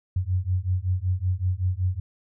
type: beating tone pair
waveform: sine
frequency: 89.4 / 94.7 Hz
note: F2 / F#2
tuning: +41 / +41 cents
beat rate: 5.3 Hz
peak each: -25 dBFS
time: 0.16-2 s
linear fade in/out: 5 ms
effects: none